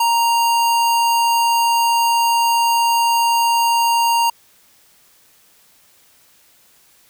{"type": "tone", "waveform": "square", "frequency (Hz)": 932.3, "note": "A#5", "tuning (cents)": 0, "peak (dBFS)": -14, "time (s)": [0, 4.3], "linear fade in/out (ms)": 5, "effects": ["white hiss -53 dBFS RMS until 7.09 s"]}